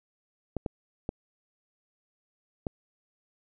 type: clicks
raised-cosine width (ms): 2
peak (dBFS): -17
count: 4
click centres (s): 0.567 / 0.662 / 1.091 / 2.668
effects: none